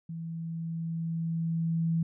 sine tone with level ramp, 164.8 Hz, E3, in tune, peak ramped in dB -35 to -24 dBFS, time 0.09-2.03 s, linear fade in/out 5 ms, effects none

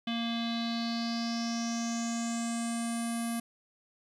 square tone with low-pass filter sweep, 232.2 Hz, A#3, 7 cents flat, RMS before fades -33 dBFS, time 0.07-3.4 s, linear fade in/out 5 ms, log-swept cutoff 3300 to 11000 Hz, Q 6.2, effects 11-bit

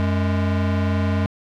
square tone pair together, 92.29 / 207.7 Hz, F#2 / G#3, -4 / 0 cents, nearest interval octave + major second, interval 1404 cents, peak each -20 / -24 dBFS, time 0-1.26 s, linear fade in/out 0 ms, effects low-pass 3000 Hz 12 dB/octave + 9-bit

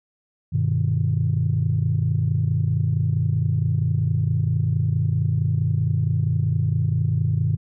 sine chord, G augmented, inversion none, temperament just, 98 / 122.5 / 153.12 Hz, G2 / B2 / D#3, 0 / -14 / -27 cents, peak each -22 dBFS, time 0.52-7.57 s, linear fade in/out 20 ms, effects tanh soft clip ceiling -10 dBFS

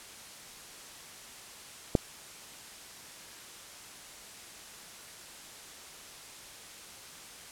click, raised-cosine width 2 ms, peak -8 dBFS, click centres 1.952 s, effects white hiss -48 dBFS RMS until 7.51 s + low-pass 10000 Hz 12 dB/octave

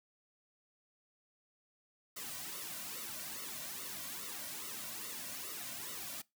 white noise with flanger, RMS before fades -44 dBFS, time 2.16-6.22 s, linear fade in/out 10 ms, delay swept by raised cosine 1.2 to 2.4 ms, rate 2.4 Hz, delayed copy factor -0.85, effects noise-tail reverb RT60 0.2 s tail -22 dB re dry

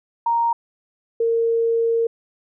sine tone pair in turn, 932.3 / 459.7 Hz, A#5 / A#4, 0 / -24 cents, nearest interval octave, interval 1224 cents, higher first, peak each -16 dBFS, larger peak neither, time 0.26-0.53 / 1.2-2.07 s, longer second, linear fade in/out 5 ms, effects none

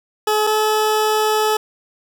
20% pulse tone pair in turn, 426.6 / 430.3 Hz, G#4 / A4, +46 / -39 cents, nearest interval unison, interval 15 cents, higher second, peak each -10 dBFS, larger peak neither, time 0.27-0.47 / 0.47-1.57 s, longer second, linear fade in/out 5 ms, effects none

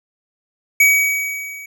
square tone with level ramp, 2266 Hz, C#7, 37 cents sharp, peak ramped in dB -8 to -33 dBFS, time 0.8-1.66 s, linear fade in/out 5 ms, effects none

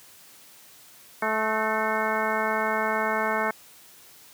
harmonic tone with a mistuned harmonic, 217.8 Hz, A3, 17 cents flat, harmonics 1 / 2 / 3 / 4 / 5 / 6 / 7 / 8 / 10, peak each -34 / -32 / -30 / -30 / -31 / -33 / -31 / -33 / -34 dBFS, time 1.22-3.51 s, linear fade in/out 5 ms, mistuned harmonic 8, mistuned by +55 cents, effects white hiss -51 dBFS RMS until 4.33 s + high-pass 80 Hz 12 dB/octave

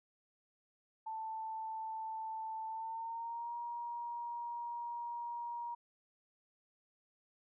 sine tone with pitch glide, 884 to 947.4 Hz, A5 to A#5, +8 to +28 cents, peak -39 dBFS, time 1.06-5.75 s, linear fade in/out 10 ms, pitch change +120 cents, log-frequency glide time 2.67-3.54 s, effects none

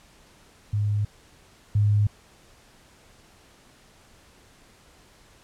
sine tone pair in turn, 103.8 / 103.8 Hz, G#2 / G#2, 0 / 0 cents, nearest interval unison, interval 0 cents, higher neither, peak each -21 / -17 dBFS, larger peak second, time 0.73-1.05 / 1.75-2.07 s, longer neither, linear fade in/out 5 ms, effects pink hiss -55 dBFS RMS until 5.43 s + low-pass 10000 Hz 12 dB/octave

